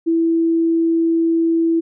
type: tone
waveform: sine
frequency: 330.3 Hz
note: E4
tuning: 4 cents sharp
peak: -13 dBFS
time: 0.06-1.81 s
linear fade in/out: 20 ms
effects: none